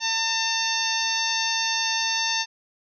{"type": "harmonic tone with a mistuned harmonic", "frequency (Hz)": 901, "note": "A5", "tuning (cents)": 41, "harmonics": [1, 2, 3, 4, 5, 6, 7], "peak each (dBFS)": [-30, -30, -30, -30, -30, -30, -30], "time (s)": [0, 2.46], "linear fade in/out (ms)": 50, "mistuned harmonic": 7, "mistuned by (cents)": -28, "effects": []}